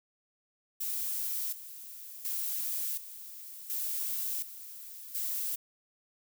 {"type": "noise with tremolo", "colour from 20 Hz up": "violet", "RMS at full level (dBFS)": -34, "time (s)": [0.8, 5.56], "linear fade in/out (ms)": 10, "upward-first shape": "square", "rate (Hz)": 0.69, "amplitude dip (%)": 75, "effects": []}